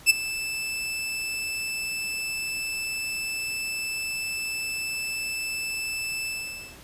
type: tone with ADSR envelope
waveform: sawtooth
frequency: 2637 Hz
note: E7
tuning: in tune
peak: -8 dBFS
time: 0.06-6.78 s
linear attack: 40 ms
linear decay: 16 ms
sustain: -17 dB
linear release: 510 ms
effects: pink hiss -48 dBFS RMS until 6.83 s + resampled to 32000 Hz